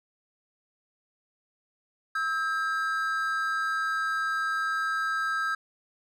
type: tone pair together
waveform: triangle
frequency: 1300 / 1599.5 Hz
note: E6 / G6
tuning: -24 / +34 cents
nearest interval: major third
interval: 358 cents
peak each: -27 dBFS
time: 2.15-5.55 s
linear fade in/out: 5 ms
effects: none